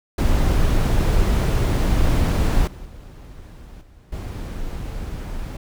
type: noise with level steps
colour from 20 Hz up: brown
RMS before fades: -17 / -36 / -39 / -47 / -29 dBFS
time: 0.18-5.57 s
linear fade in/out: 5 ms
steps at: 2.67 / 2.85 / 3.81 / 4.12 s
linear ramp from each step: 5 ms
effects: none